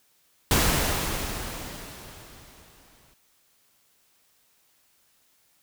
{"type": "noise with exponential decay", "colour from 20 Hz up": "pink", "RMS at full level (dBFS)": -20, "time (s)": [0.51, 3.14], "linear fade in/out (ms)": 1, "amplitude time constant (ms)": 570, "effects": ["white hiss -65 dBFS RMS until 5.62 s"]}